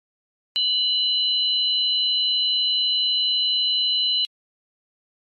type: tone pair together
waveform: sine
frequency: 2960 / 4032 Hz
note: F#7 / B7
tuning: 0 / +35 cents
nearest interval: perfect fourth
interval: 535 cents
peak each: -21 dBFS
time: 0.56-4.25 s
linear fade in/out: 0 ms
effects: MP3 64 kbps